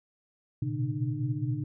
sine tone cluster, 113.9 / 123.9 / 128.5 / 145.8 / 302.1 Hz, A#2 / B2 / C3 / D3 / D4, -40 / +6 / -31 / -12 / +49 cents, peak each -35 / -35 / -32 / -35 / -36 dBFS, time 0.62-1.64 s, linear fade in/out 5 ms, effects none

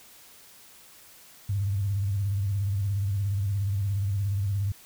sine tone with vibrato, 99.4 Hz, G2, 25 cents sharp, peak -24 dBFS, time 1.49-4.72 s, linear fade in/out 5 ms, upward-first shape square, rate 17 Hz, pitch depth 67 cents each way, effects white hiss -52 dBFS RMS until 4.85 s

